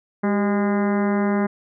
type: harmonic tone with a mistuned harmonic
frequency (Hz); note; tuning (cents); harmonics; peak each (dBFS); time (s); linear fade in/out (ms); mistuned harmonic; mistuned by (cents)
204.3; G#3; -28; 1 / 2 / 3 / 4 / 5 / 6 / 7 / 8 / 9 / 10; -19 / -25 / -29 / -31 / -33 / -35 / -36 / -37 / -38 / -39; 0.23-1.47; 10; 2; -63
effects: none